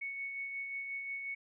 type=tone with tremolo; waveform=sine; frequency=2217 Hz; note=C#7; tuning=in tune; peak=-36 dBFS; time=0.01-1.35 s; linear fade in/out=10 ms; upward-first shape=sine; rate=5.6 Hz; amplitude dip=35%; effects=none